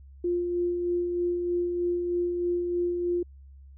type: tone with tremolo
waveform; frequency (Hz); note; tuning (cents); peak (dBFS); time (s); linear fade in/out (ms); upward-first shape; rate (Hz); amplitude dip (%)
sine; 350.5; F4; +6; -23; 0.24-3.23; 5; sine; 3.2; 35
effects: added 68 Hz sine -46 dBFS peak until 3.77 s